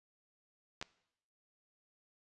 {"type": "clicks", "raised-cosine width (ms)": 0.2, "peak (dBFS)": -23, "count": 2, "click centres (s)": [0.814, 0.826], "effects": ["noise-tail reverb RT60 0.8 s tail -21 dB re dry", "resampled to 24000 Hz"]}